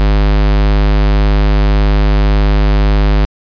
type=tone; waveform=square; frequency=50.9 Hz; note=G#1; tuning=34 cents flat; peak=-8 dBFS; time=0-3.25 s; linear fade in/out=0 ms; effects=resampled to 11025 Hz